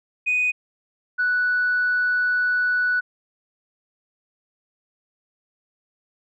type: tone pair in turn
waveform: sine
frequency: 2489 / 1480 Hz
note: D#7 / F#6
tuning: 0 / 0 cents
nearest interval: major sixth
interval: 900 cents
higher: first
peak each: -17 dBFS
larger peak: neither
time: 0.26-0.52 / 1.18-3.01 s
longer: second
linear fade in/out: 20 ms
effects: tanh soft clip ceiling -14 dBFS